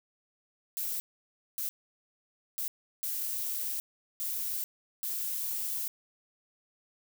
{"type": "noise bursts at uneven times", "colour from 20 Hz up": "violet", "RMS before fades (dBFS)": -34, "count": 6, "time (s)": [[0.77, 1], [1.58, 1.69], [2.58, 2.68], [3.03, 3.8], [4.2, 4.64], [5.03, 5.88]], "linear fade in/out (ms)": 0, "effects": []}